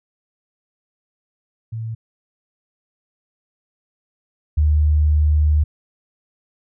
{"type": "tone pair in turn", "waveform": "sine", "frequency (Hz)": [112.7, 75.59], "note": ["A2", "D#2"], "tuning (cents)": [42, -49], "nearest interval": "perfect fifth", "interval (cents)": 691, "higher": "first", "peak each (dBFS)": [-24, -12], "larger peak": "second", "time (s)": [[1.72, 1.95], [4.57, 5.64]], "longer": "second", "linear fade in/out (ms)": 10, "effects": []}